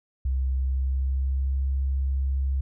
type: tone with pitch glide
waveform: sine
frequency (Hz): 65.5 to 67.26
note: C2 to C2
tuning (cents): +2 to +48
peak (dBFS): -22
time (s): 0.25-2.61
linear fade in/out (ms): 5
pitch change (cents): +46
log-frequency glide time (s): 0.52-1.62
effects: none